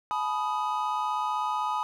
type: chord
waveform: triangle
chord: G# minor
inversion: none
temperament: equal with one note detuned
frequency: 852 / 987.8 / 1244.5 Hz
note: G#5 / B5 / D#6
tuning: +44 / 0 / 0 cents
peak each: -29 dBFS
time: 0.11-1.83 s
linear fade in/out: 0 ms
effects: none